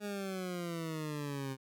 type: exponential sweep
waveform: 20% pulse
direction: down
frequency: 208.6 to 131.9 Hz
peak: -32 dBFS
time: 0-1.57 s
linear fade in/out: 50 ms
effects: none